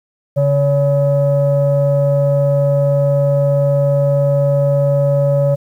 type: tone pair together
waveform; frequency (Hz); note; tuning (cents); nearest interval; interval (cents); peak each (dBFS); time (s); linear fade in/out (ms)
sine; 141.3 / 565.2; C#3 / C#5; +34 / +34; 2 octaves; 2400; -12 / -12; 0.36-5.56; 20
effects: tanh soft clip ceiling -6 dBFS + 8-bit